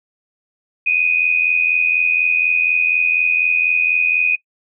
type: tone with amplitude modulation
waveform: sine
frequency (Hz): 2489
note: D#7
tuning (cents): 0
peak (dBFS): -10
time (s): 0.86-4.36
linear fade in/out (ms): 10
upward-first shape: sine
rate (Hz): 84.1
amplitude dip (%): 70
effects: noise-tail reverb RT60 0.1 s tail -21 dB re dry